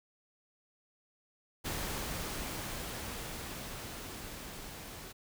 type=noise with level ramp; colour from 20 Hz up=pink; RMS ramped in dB=-37 to -47 dBFS; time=1.64-5.13 s; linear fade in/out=20 ms; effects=none